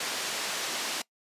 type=band-pass noise; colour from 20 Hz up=white; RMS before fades=-33 dBFS; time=0-1.02 s; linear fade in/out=5 ms; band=260 to 5900 Hz; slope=12 dB/octave; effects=noise-tail reverb RT60 0.1 s tail -22 dB re dry + resampled to 32000 Hz